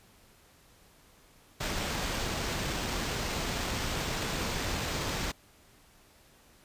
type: noise with sample-and-hold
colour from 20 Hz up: pink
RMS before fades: -33 dBFS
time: 1.6-5.32 s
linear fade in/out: 10 ms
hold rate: 11025 Hz
effects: pink hiss -60 dBFS RMS until 6.64 s + resampled to 32000 Hz

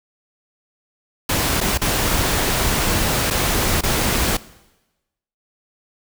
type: noise with dropouts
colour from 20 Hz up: pink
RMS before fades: -19 dBFS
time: 1.29-4.37 s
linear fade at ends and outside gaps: 5 ms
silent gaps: 1.605-1.611 / 1.776-1.815 / 3.303-3.308 / 3.81-3.834 s
effects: noise-tail reverb RT60 1.0 s tail -19 dB re dry

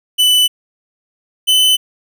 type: tone pair in turn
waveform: 45% pulse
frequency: 2991 / 3024 Hz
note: F#7 / F#7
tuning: +18 / +37 cents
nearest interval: unison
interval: 19 cents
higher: second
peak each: -8 dBFS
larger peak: neither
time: 0.18-0.48 / 1.47-1.77 s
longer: neither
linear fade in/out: 20 ms
effects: none

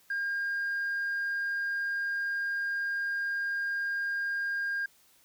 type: tone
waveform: sine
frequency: 1611 Hz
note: G6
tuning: 47 cents sharp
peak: -27 dBFS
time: 0.1-4.86 s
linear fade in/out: 5 ms
effects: tanh soft clip ceiling -27 dBFS + white hiss -63 dBFS RMS until 5.24 s

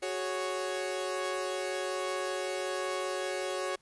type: chord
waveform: sawtooth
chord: F# suspended second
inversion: none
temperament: equal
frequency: 370 / 415.3 / 554.4 Hz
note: F#4 / G#4 / C#5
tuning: 0 / 0 / 0 cents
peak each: -32 / -36 / -31 dBFS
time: 0.02-3.76 s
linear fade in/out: 10 ms
effects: pink hiss -68 dBFS RMS until 3.81 s + resampled to 24000 Hz

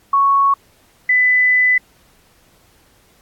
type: tone pair in turn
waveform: sine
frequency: 1108.7 / 1999.6 Hz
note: C#6 / B6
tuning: 0 / +21 cents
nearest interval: minor seventh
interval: 1021 cents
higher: second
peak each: -10 / -10 dBFS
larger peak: neither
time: 0.13-0.54 / 1.09-1.78 s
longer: second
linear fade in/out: 5 ms
effects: pink hiss -54 dBFS RMS until 3.21 s + AAC 64 kbps

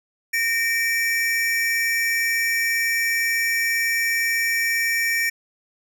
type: tone pair together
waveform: square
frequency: 1839 / 2317 Hz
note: A#6 / D7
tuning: -24 / -24 cents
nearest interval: major third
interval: 400 cents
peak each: -23 dBFS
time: 0.33-5.3 s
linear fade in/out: 10 ms
effects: none

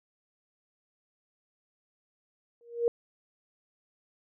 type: tone with exponential growth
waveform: sine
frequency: 470.9 Hz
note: A#4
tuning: 18 cents sharp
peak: -19 dBFS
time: 2.61-2.88 s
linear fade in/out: 1 ms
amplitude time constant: 57 ms
effects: none

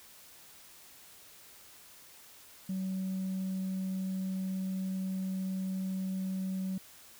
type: tone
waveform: sine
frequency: 189 Hz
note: F#3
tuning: 37 cents sharp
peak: -30 dBFS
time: 2.69-6.78 s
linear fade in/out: 5 ms
effects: tanh soft clip ceiling -30 dBFS + white hiss -55 dBFS RMS until 7.19 s

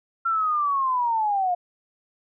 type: linear sweep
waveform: sine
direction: down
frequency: 1367 to 698.5 Hz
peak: -20 dBFS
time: 0.25-1.55 s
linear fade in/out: 10 ms
effects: none

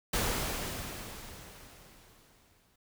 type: noise with exponential decay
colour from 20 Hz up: pink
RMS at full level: -29 dBFS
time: 0.13-2.76 s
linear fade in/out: 5 ms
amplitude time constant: 570 ms
effects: none

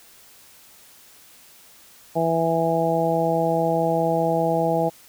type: harmonic tone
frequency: 164.81 Hz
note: E3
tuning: in tune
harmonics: 1 / 2 / 3 / 4 / 5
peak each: -26 / -27 / -24 / -23 / -25 dBFS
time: 2.15-4.9 s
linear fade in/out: 20 ms
effects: white hiss -50 dBFS RMS until 5.08 s

